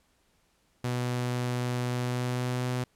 sawtooth tone with pitch glide, 123.47 to 125.27 Hz, B2 to B2, 0 to +25 cents, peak -24 dBFS, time 0.84-2.84 s, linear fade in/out 5 ms, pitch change +25 cents, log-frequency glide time 1.93-2.67 s, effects pink hiss -69 dBFS RMS until 2.95 s + low-pass 12000 Hz 12 dB/octave

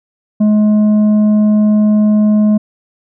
triangle tone with tanh clipping, 211.6 Hz, G#3, 33 cents sharp, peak -8 dBFS, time 0.4-2.58 s, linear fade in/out 10 ms, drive 10 dB, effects none

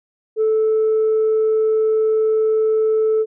sine tone, 437.6 Hz, A4, 9 cents flat, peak -12 dBFS, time 0.36-3.26 s, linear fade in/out 50 ms, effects tanh soft clip ceiling -11 dBFS

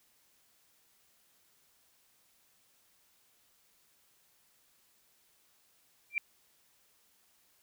sine tone with exponential growth, 2359 Hz, D7, 7 cents sharp, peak -24 dBFS, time 6.1-6.18 s, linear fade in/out 1 ms, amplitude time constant 16 ms, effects white hiss -69 dBFS RMS until 7.62 s

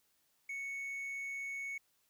triangle tone, 2216 Hz, C#7, 1 cent flat, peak -37 dBFS, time 0.49-1.78 s, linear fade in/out 5 ms, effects white hiss -75 dBFS RMS until 2.09 s

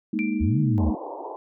sine chord, Ab suspended second, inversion none, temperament equal, 207.7 / 233.1 / 311.1 Hz, Ab3 / Bb3 / Eb4, 0 / 0 / 0 cents, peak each -27 dBFS, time 0.13-0.95 s, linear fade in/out 5 ms
sine tone with exponential decay, 2357 Hz, D7, 6 cents sharp, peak -27 dBFS, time 0.19-0.64 s, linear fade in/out 0 ms, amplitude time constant 96 ms
sine linear two-way sweep, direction up then down, 64 to 153.5 to 64 Hz, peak -20 dBFS, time 0.4-0.91 s, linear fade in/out 20 ms, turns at 0.6 s
white band-pass noise, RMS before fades -35 dBFS, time 0.78-1.36 s, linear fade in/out 0 ms, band 290 to 1000 Hz, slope 96 dB/octave
effects none

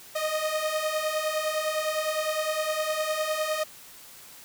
sawtooth beating tone pair, 614 / 623.8 Hz, D#5 / D#5, -23 / +4 cents, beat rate 9.8 Hz, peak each -27 / -24 dBFS, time 0.15-3.64 s, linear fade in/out 10 ms, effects white hiss -48 dBFS RMS until 4.44 s

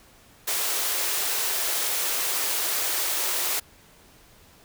white high-pass noise, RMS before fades -26 dBFS, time 0.47-3.6 s, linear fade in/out 10 ms, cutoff 330 Hz, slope 48 dB/octave, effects pink hiss -54 dBFS RMS until 4.64 s

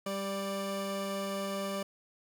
30% pulse tone pair together, 197.35 / 587.3 Hz, G3 / D5, +12 / 0 cents, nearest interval octave + perfect fifth, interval 1888 cents, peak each -34 / -33 dBFS, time 0.06-1.83 s, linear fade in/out 5 ms, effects none

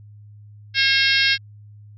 harmonic tone, 540 Hz, C#5, 45 cents flat, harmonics 3 / 4 / 5 / 6 / 7 / 8 / 9 / 10, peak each -21 / -22 / -23 / -24 / -24 / -25 / -26 / -26 dBFS, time 0.74-1.38 s, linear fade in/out 50 ms, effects added 104 Hz sine -41 dBFS peak until 1.97 s

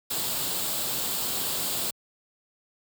white noise with comb filter, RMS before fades -29 dBFS, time 0.1-1.91 s, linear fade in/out 10 ms, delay 0.25 ms, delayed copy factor +0.5, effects high-pass 80 Hz 12 dB/octave

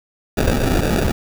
pink noise with sample-and-hold, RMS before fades -17 dBFS, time 0.37-1.12 s, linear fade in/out 5 ms, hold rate 1050 Hz, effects none

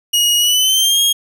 sawtooth tone with pitch glide, 2887 to 3259 Hz, F#7 to G#7, -43 to -33 cents, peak -8 dBFS, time 0.13-1.13 s, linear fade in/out 10 ms, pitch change +210 cents, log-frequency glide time 0.38-1 s, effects none

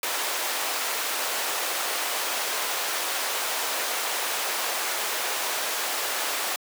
pink high-pass noise, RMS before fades -28 dBFS, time 0.03-6.56 s, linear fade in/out 2 ms, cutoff 600 Hz, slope 12 dB/octave, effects high-pass 300 Hz 12 dB/octave

